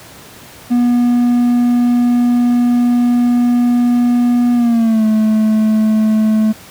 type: tone with pitch glide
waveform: triangle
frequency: 242.3 to 217.1 Hz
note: B3 to A3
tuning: -33 to -23 cents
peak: -7 dBFS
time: 0.7-6.53 s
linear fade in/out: 20 ms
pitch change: -190 cents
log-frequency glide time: 4.54-5.05 s
effects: pink hiss -37 dBFS RMS until 6.7 s + high-pass 80 Hz 12 dB/octave